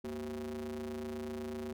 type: ring-modulated tone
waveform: square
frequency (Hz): 73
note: D2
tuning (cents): -10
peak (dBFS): -36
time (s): 0.04-1.73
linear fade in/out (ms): 5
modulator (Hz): 306
effects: none